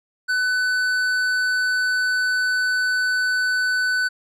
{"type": "tone with tanh clipping", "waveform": "sine", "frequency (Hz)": 1500, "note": "F#6", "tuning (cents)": 23, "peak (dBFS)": -20, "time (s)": [0.28, 4.09], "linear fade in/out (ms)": 20, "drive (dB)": 11, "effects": []}